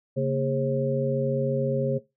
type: tone cluster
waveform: sine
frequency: 136.7 / 230.8 / 408.2 / 537 Hz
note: C#3 / A#3 / G#4 / C5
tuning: -24 / -17 / -30 / +45 cents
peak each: -26 / -30 / -31 / -26 dBFS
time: 0.16-1.99 s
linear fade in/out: 20 ms
effects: noise-tail reverb RT60 0.2 s tail -18 dB re dry